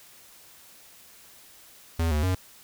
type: tone with pitch steps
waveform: square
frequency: 82.6 / 75.2 / 92.5 Hz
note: E2 / D2 / F#2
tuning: +4 / +42 / 0 cents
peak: -23 dBFS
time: 1.99-2.35 s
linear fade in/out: 5 ms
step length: 120 ms
effects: white hiss -52 dBFS RMS until 2.63 s